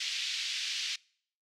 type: band-pass noise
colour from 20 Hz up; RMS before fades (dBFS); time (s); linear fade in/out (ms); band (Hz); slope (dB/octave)
pink; -35; 0-0.96; 5; 2500 to 5400; 24
effects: noise-tail reverb RT60 0.6 s tail -25 dB re dry